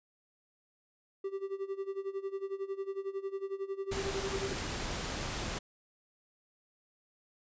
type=tone with tremolo; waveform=triangle; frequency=390.5 Hz; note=G4; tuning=7 cents flat; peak=-30 dBFS; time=1.24-4.53 s; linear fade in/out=5 ms; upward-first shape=sine; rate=11 Hz; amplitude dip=85%
type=noise; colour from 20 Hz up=pink; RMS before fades=-37 dBFS; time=3.91-5.59 s; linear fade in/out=10 ms
effects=resampled to 16000 Hz